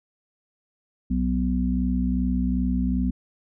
harmonic tone, 62.6 Hz, B1, 24 cents sharp, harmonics 1 / 3 / 4, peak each -25 / -25 / -25 dBFS, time 1.1-3.11 s, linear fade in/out 10 ms, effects none

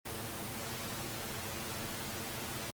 pink noise with comb filter, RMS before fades -40 dBFS, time 0.05-2.71 s, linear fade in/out 10 ms, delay 8.9 ms, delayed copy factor +0.7, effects high-pass 60 Hz 12 dB/octave + Opus 24 kbps

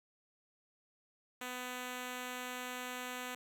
5% pulse tone, 250 Hz, B3, 21 cents sharp, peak -29 dBFS, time 1.41-3.35 s, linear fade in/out 5 ms, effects none

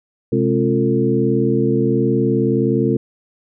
sine tone cluster, 129.3 / 209.8 / 268.9 / 350.2 / 449.8 Hz, C3 / G#3 / C4 / F4 / A4, -20 / +18 / +47 / +5 / +38 cents, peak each -20 dBFS, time 0.32-2.97 s, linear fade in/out 5 ms, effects none

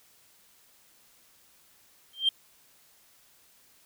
sine tone with exponential growth, 3166 Hz, G7, 17 cents sharp, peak -16 dBFS, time 2.13-2.29 s, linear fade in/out 5 ms, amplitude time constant 34 ms, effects tanh soft clip ceiling -15 dBFS + white hiss -61 dBFS RMS until 3.85 s

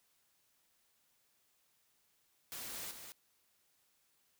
white noise with echo, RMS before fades -45 dBFS, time 2.52-2.91 s, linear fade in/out 0 ms, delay 210 ms, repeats 1, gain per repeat -6 dB, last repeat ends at 3.12 s, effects white hiss -75 dBFS RMS until 4.39 s

